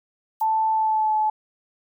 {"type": "noise with exponential decay", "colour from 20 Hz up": "violet", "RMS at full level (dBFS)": -36, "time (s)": [0.4, 0.48], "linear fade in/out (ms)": 5, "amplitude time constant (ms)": 17}
{"type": "tone with pitch glide", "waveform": "sine", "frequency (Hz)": [880, 860.9], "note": ["A5", "A5"], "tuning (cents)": [0, -38], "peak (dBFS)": -18, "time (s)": [0.41, 1.3], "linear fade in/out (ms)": 5, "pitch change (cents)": -38, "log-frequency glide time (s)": [0.72, 1.16]}
{"effects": []}